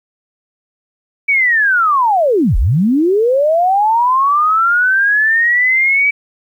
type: linear two-way sweep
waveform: sine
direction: down then up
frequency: 2300 to 31.44 to 2300 Hz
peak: -9 dBFS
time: 1.28-6.11 s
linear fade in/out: 10 ms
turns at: 2.57 s
effects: 8-bit